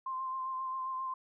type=tone with vibrato; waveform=sine; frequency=1046.5 Hz; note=C6; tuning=in tune; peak=-34 dBFS; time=0.06-1.14 s; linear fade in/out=5 ms; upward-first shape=sine; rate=7.5 Hz; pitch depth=22 cents each way; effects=none